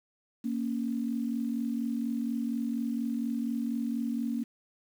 sine tone pair together, 232.5 / 276.7 Hz, A#3 / C#4, -4 / -3 cents, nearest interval minor third, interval 301 cents, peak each -30 / -34 dBFS, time 0.44-4.44 s, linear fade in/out 10 ms, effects 9-bit

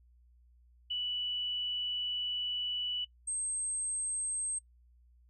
sine tone pair in turn, 2960 / 8372 Hz, F#7 / C9, 0 / 0 cents, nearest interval octave + tritone, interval 1800 cents, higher second, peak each -32 / -33 dBFS, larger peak first, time 0.9-3.05 / 3.27-4.59 s, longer first, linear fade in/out 10 ms, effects noise-tail reverb RT60 0.1 s tail -21 dB re dry + added 60 Hz sine -60 dBFS peak until 5.29 s

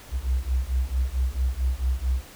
sine beating tone pair, 61.74 / 66.24 Hz, B1 / C2, 0 / +22 cents, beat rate 4.5 Hz, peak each -25 dBFS, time 0.11-2.25 s, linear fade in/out 50 ms, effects pink hiss -46 dBFS RMS until 2.35 s

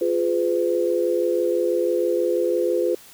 sine chord, F diminished, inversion none, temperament equal with one note detuned, 349.2 / 415.3 / 506 Hz, F4 / Ab4 / Cb5, 0 / 0 / +42 cents, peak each -22 / -25 / -22 dBFS, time 0.01-2.95 s, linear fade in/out 5 ms, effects white hiss -47 dBFS RMS until 3.13 s

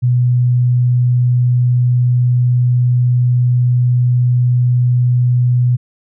sine tone, 123.47 Hz, B2, in tune, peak -9 dBFS, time 0.02-5.77 s, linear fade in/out 20 ms, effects none

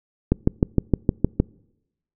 click train, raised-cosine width 3 ms, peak -3 dBFS, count 8, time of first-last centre 0.32-1.4 s, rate 6.48 Hz, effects noise-tail reverb RT60 0.9 s tail -26 dB re dry

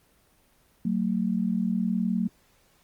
sine tone pair together, 186.83 / 226.5 Hz, F#3 / A#3, +17 / -50 cents, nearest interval minor third, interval 333 cents, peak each -26 dBFS, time 0.85-2.28 s, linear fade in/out 5 ms, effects pink hiss -63 dBFS RMS until 2.83 s + Opus 24 kbps

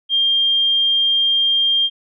sine tone, 3200 Hz, G7, 35 cents sharp, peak -13 dBFS, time 0.09-1.9 s, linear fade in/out 50 ms, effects none

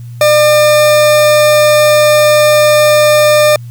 40% pulse tone, 601 Hz, D5, 40 cents sharp, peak -4 dBFS, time 0.21-3.56 s, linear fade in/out 2 ms, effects added 119 Hz sine -24 dBFS peak until 3.7 s + white hiss -48 dBFS RMS until 3.7 s

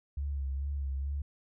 sine tone with vibrato, 69.3 Hz, C#2, in tune, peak -31 dBFS, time 0.17-1.22 s, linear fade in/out 5 ms, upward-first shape sine, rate 2.3 Hz, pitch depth 49 cents each way, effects none

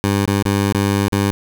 15% pulse tone with dropouts, 100 Hz, G2, 35 cents sharp, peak -8 dBFS, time 0.04-1.31 s, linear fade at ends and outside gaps 0 ms, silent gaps 0.257-0.276 / 0.426-0.453 / 0.725-0.747 / 1.082-1.123 s, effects none

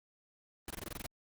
pink noise bursts, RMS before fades -41 dBFS, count 9, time 0.68-1.064 s, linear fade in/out 2 ms, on 24 ms, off 21 ms, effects Opus 32 kbps

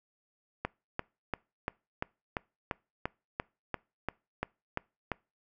click train, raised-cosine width 0.5 ms, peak -16 dBFS, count 14, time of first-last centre 0.65-5.117 s, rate 2.91 Hz, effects noise-tail reverb RT60 0.3 s tail -25 dB re dry

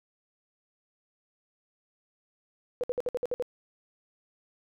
sine tone bursts, 493.9 Hz, B4, in tune, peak -26 dBFS, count 8, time 2.81-3.424 s, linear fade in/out 0 ms, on 26 ms, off 58 ms, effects none

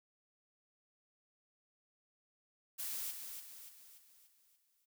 blue noise with echo, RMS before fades -41 dBFS, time 2.78-3.12 s, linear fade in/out 20 ms, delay 290 ms, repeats 6, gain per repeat -6 dB, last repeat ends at 4.86 s, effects none

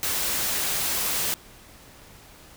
white noise, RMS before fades -26 dBFS, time 0.03-1.34 s, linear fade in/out 0 ms, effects pink hiss -49 dBFS RMS until 2.56 s

